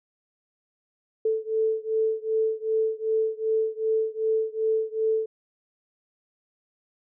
sine beating tone pair, 439.7 / 442.3 Hz, A4 / A4, -1 / +9 cents, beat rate 2.6 Hz, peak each -25 / -26 dBFS, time 1.25-5.26 s, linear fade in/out 5 ms, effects none

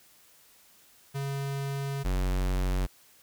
square tone pair in turn, 138.59 / 46.25 Hz, C#3 / F#1, 0 / 0 cents, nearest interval octave + perfect fifth, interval 1900 cents, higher first, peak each -31 / -26 dBFS, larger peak second, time 1.14-2.04 / 2.04-2.87 s, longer first, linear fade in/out 20 ms, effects white hiss -59 dBFS RMS until 3.22 s

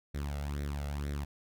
sawtooth tone with flanger, 71.8 Hz, D2, 39 cents flat, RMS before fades -36 dBFS, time 0.14-1.25 s, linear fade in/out 10 ms, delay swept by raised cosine 0.51 to 1.5 ms, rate 2.1 Hz, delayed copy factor +0.7, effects none

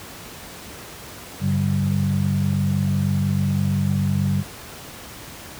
sine tone cluster, 97.8 / 143.9 / 193.6 Hz, G2 / D3 / G3, -4 / -35 / -21 cents, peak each -22 dBFS, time 1.4-4.44 s, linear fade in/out 50 ms, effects pink hiss -38 dBFS RMS until 5.59 s + high-pass 60 Hz 12 dB/octave

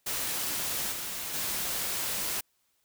white noise with level steps, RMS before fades -32 / -36 / -32 dBFS, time 0.06-2.41 s, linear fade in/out 10 ms, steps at 0.91 / 1.33 s, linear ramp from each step 20 ms, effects white hiss -73 dBFS RMS until 2.84 s

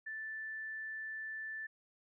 sine tone, 1760 Hz, A6, in tune, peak -40 dBFS, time 0.06-1.67 s, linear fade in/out 10 ms, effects none

